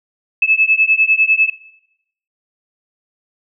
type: beating tone pair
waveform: sine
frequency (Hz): 2602 / 2612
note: E7 / E7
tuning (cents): -23 / -17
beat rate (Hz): 10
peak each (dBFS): -13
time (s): 0.42-1.5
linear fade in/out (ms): 5
effects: noise-tail reverb RT60 0.8 s tail -18 dB re dry